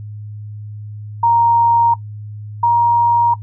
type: tone pair in turn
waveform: sine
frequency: 934 / 943.2 Hz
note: A#5 / A#5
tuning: +3 / +20 cents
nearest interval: unison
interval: 17 cents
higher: second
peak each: -9 dBFS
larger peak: neither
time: 1.23-1.94 / 2.63-3.34 s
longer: neither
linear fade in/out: 5 ms
effects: noise-tail reverb RT60 0.1 s tail -18 dB re dry + added 105 Hz sine -27 dBFS peak until 3.42 s